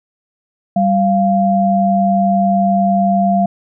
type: tone pair together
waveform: sine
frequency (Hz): 194.88 / 694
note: G3 / F5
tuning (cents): -10 / -11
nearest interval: octave + minor seventh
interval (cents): 2199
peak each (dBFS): -13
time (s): 0.76-3.46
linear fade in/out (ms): 5
effects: none